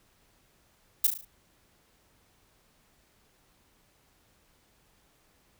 violet noise with echo, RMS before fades -21 dBFS, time 1.04-1.07 s, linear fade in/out 5 ms, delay 36 ms, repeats 5, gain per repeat -6 dB, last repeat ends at 1.25 s, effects pink hiss -66 dBFS RMS until 5.59 s

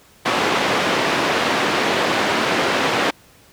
pink band-pass noise, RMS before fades -19 dBFS, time 0.25-3.11 s, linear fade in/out 10 ms, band 290 to 3300 Hz, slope 12 dB/octave, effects pink hiss -50 dBFS RMS until 3.52 s + high-pass 60 Hz 12 dB/octave

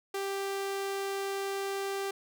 sawtooth tone, 393.1 Hz, G4, 5 cents sharp, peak -28 dBFS, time 0.14-2.11 s, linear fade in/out 5 ms, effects none

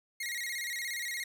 sawtooth tone with vibrato, 2023 Hz, B6, 41 cents sharp, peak -31 dBFS, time 0.2-1.24 s, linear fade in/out 5 ms, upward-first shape square, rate 17 Hz, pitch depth 95 cents each way, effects none

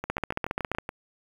two click trains, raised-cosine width 0.5 ms, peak -12 / -17 dBFS, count 11 / 7, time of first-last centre 0.1-0.785 / 0.04-0.891 s, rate 14.6 / 7.05 Hz, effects 7-bit

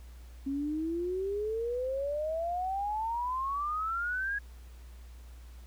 sine exponential sweep, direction up, 269.4 to 1669 Hz, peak -30 dBFS, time 0.46-4.39 s, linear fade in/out 10 ms, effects added 60 Hz sine -46 dBFS peak until 5.66 s + pink hiss -61 dBFS RMS until 5.66 s

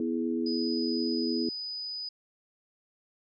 sine chord, E major, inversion second, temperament equal with one note detuned, 246.9 / 329.6 / 419.2 Hz, B3 / E4 / G#4, 0 / 0 / +16 cents, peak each -30 / -31 / -35 dBFS, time 0-1.49 s, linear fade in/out 2 ms
sine tone, 4978 Hz, D#8, in tune, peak -34 dBFS, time 0.46-2.09 s, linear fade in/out 5 ms
effects none

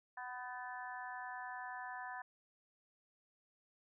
harmonic tone with a mistuned harmonic, 249.4 Hz, B3, 17 cents sharp, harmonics 3 / 4 / 5 / 6 / 7, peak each -48 / -48 / -58 / -52 / -49 dBFS, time 0.17-2.22 s, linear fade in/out 5 ms, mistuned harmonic 6, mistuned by +22 cents, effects none

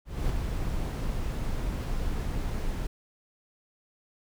brown noise with ADSR envelope, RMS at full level -26 dBFS, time 0.05-2.87 s, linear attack 250 ms, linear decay 4 ms, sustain -4 dB, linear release 5 ms, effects none

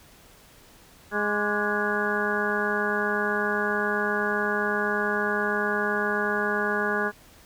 harmonic tone with a mistuned harmonic, 207.7 Hz, G#3, in tune, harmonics 1 / 2 / 3 / 4 / 5 / 6 / 7 / 8, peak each -32 / -29 / -34 / -34 / -35 / -34 / -29 / -29 dBFS, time 1.11-7.12 s, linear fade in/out 50 ms, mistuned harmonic 6, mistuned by -110 cents, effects pink hiss -53 dBFS RMS until 7.45 s

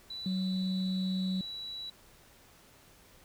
sine tone with pitch glide, 3964 to 3925 Hz, B7 to B7, +6 to -11 cents, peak -38 dBFS, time 0.1-1.9 s, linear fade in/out 5 ms, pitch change -17 cents, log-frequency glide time 0.23-1.13 s
sine tone, 187.6 Hz, F#3, 24 cents sharp, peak -28 dBFS, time 0.26-1.41 s, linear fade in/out 2 ms
effects tanh soft clip ceiling -26 dBFS + pink hiss -59 dBFS RMS until 3.24 s

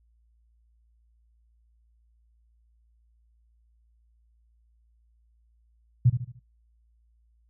sine tone with echo, 122.7 Hz, B2, 11 cents flat, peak -14 dBFS, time 6.05-6.1 s, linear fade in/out 10 ms, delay 74 ms, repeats 4, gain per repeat -8 dB, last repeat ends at 6.396 s, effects noise-tail reverb RT60 0.3 s tail -22 dB re dry + added 57 Hz sine -61 dBFS peak until 7.49 s

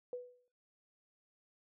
sine tone with exponential decay, 493.9 Hz, B4, in tune, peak -36 dBFS, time 0.13-0.48 s, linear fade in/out 1 ms, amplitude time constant 75 ms, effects noise-tail reverb RT60 0.3 s tail -17 dB re dry

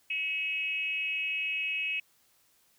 sine tone with frequency modulation, 2556 Hz, D#7, 46 cents sharp, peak -29 dBFS, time 0.1-2 s, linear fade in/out 5 ms, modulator 315 Hz, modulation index 0.63, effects white hiss -67 dBFS RMS until 2.78 s

